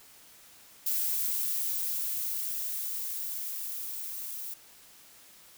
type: noise with level ramp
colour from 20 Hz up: violet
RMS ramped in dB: -29 to -39 dBFS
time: 0.86-4.54 s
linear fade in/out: 5 ms
effects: white hiss -55 dBFS RMS until 5.57 s